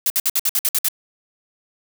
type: noise bursts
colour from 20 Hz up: blue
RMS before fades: -18 dBFS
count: 9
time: 0.06-0.885 s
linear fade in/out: 2 ms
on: 41 ms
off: 57 ms
effects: none